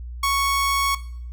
sawtooth tone, 1108.7 Hz, C#6, in tune, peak -15 dBFS, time 0.23-0.95 s, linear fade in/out 5 ms, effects noise-tail reverb RT60 0.6 s tail -17 dB re dry + added 60 Hz sine -31 dBFS peak until 1.32 s

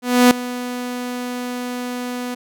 sawtooth tone with ADSR envelope, 247 Hz, B3, in tune, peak -3 dBFS, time 0.02-2.35 s, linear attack 290 ms, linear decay 3 ms, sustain -17 dB, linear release 12 ms, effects none

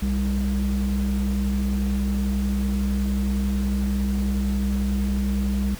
sine tone pair together, 63 / 200 Hz, B1 / G3, +35 / +35 cents, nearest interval octave + minor sixth, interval 2000 cents, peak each -21 / -21 dBFS, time 0.02-5.75 s, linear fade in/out 5 ms, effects tanh soft clip ceiling -17 dBFS + pink hiss -40 dBFS RMS until 5.79 s

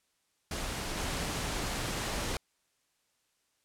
pink noise with level steps, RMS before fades -36 / -34 dBFS, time 0.51-2.37 s, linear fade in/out 2 ms, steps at 0.96 s, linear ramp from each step 20 ms, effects white hiss -75 dBFS RMS until 3.64 s + low-pass 10000 Hz 12 dB/octave

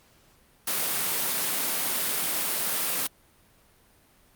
white high-pass noise, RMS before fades -27 dBFS, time 0.67-3.07 s, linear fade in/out 5 ms, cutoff 130 Hz, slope 48 dB/octave, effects pink hiss -60 dBFS RMS until 4.35 s + Opus 48 kbps

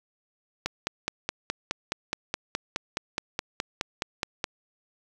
click train, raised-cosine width 0.2 ms, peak -10 dBFS, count 19, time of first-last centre 0.66-4.442 s, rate 4.76 Hz, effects 7-bit

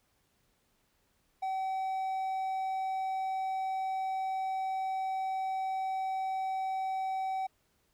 triangle tone, 763 Hz, G5, 47 cents flat, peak -29 dBFS, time 1.42-7.47 s, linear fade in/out 10 ms, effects pink hiss -73 dBFS RMS until 7.93 s

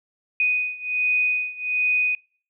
sine beating tone pair, 2489 / 2490.3 Hz, D#7 / D#7, 0 / +1 cents, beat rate 1.3 Hz, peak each -22 / -24 dBFS, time 0.4-2.15 s, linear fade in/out 2 ms, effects noise-tail reverb RT60 0.5 s tail -26 dB re dry

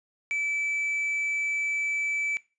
triangle tone with quantisation, 2310 Hz, D7, 29 cents flat, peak -24 dBFS, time 0.31-2.37 s, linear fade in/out 0 ms, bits 9, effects noise-tail reverb RT60 0.3 s tail -20 dB re dry + resampled to 22050 Hz

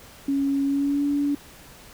sine tone with pitch glide, 277 to 286.4 Hz, C#4 to D4, -1 to -43 cents, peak -20 dBFS, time 0.28-1.35 s, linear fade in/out 5 ms, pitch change +58 cents, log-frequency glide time 0.64-1.04 s, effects pink hiss -47 dBFS RMS until 1.93 s

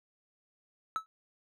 triangle tone with exponential decay, 1304 Hz, E6, 19 cents flat, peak -24 dBFS, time 0.96-1.06 s, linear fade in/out 0 ms, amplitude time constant 20 ms, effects none

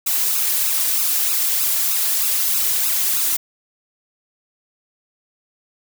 blue noise with flanger, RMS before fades -19 dBFS, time 0.06-3.37 s, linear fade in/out 10 ms, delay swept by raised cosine 0.76 to 2.96 ms, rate 3.2 Hz, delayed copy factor +0.95, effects none

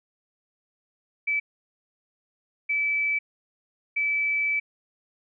sine tone bursts at uneven times, 2307 Hz, D7, 31 cents flat, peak -22 dBFS, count 3, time 1.27-1.4 / 2.69-3.19 / 3.96-4.6 s, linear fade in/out 10 ms, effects none

